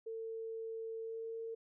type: tone with pitch glide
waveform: sine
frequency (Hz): 450 to 453.9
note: A4 to A#4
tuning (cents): +39 to -46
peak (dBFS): -40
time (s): 0.06-1.55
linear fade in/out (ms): 10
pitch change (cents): +15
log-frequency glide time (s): 1.01-1.39
effects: none